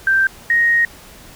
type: tone pair in turn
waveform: sine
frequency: 1568 / 1870.6 Hz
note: G6 / A#6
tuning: 0 / +6 cents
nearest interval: minor third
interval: 306 cents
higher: second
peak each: -11 dBFS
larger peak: neither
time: 0.07-0.27 / 0.5-0.85 s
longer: second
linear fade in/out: 2 ms
effects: pink hiss -41 dBFS RMS until 1.35 s